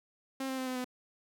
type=tone with pitch steps; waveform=sawtooth; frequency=266.7 / 262.9 / 259.1 / 255.4 / 251.7 Hz; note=C4 / C4 / C4 / C4 / B3; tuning=+33 / +8 / -17 / -42 / +33 cents; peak=-30 dBFS; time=0.4-0.845 s; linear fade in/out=5 ms; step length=89 ms; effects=none